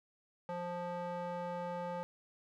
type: tone with band-pass filter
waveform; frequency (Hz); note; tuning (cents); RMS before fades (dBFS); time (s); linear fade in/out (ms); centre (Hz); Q
square; 175.7; F3; +11; -40; 0.49-2.03; 0; 730; 2
effects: none